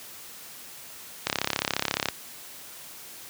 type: click train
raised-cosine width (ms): 0.2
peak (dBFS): -6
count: 29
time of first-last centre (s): 1.27-2.086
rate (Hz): 34.3
effects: white hiss -44 dBFS RMS until 3.29 s + high-pass 80 Hz 12 dB/octave